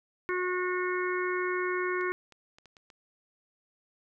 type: harmonic tone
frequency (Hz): 363.4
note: F#4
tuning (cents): -31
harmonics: 1 / 3 / 4 / 5 / 6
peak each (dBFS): -30 / -35 / -36 / -37 / -38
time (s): 0.29-2.12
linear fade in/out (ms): 0
type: clicks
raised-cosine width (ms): 0.2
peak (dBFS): -36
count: 6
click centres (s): 2.011 / 2.323 / 2.585 / 2.657 / 2.768 / 2.902
effects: none